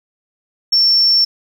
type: tone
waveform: sine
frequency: 5430 Hz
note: F8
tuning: 50 cents flat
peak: -8 dBFS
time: 0.72-1.25 s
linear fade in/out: 10 ms
effects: tanh soft clip ceiling -5 dBFS + 7-bit